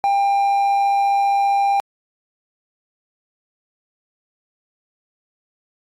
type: tone with amplitude modulation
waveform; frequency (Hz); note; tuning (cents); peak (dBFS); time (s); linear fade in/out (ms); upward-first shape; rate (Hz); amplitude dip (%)
triangle; 797; G5; +28; -11; 0.04-1.8; 0; sine; 115; 30
effects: AAC 64 kbps